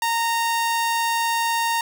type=tone; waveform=sawtooth; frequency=924 Hz; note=A#5; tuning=16 cents flat; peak=-16 dBFS; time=0.02-1.81 s; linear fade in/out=2 ms; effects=none